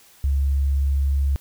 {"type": "tone", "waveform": "sine", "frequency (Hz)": 69.3, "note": "C#2", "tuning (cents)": 0, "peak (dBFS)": -17, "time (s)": [0.24, 1.36], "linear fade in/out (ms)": 0, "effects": ["white hiss -52 dBFS RMS until 1.4 s"]}